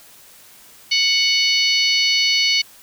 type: harmonic tone with a mistuned harmonic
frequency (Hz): 740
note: F#5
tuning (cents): 0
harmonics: 3 / 4 / 5 / 6 / 7 / 8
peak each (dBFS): -20 / -20 / -27 / -18 / -30 / -28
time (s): 0.91-2.62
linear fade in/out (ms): 10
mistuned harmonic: 7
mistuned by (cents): -33
effects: white hiss -46 dBFS RMS until 2.82 s